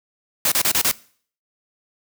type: noise bursts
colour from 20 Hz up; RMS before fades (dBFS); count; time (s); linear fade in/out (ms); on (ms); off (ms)
white; -18; 5; 0.45-0.914; 2; 68; 31
effects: noise-tail reverb RT60 0.5 s tail -21 dB re dry + high-pass 80 Hz 12 dB/octave